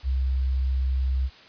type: tone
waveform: sine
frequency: 65.41 Hz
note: C2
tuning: in tune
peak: -21 dBFS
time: 0.03-1.3 s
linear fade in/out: 50 ms
effects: white hiss -49 dBFS RMS until 1.48 s + resampled to 11025 Hz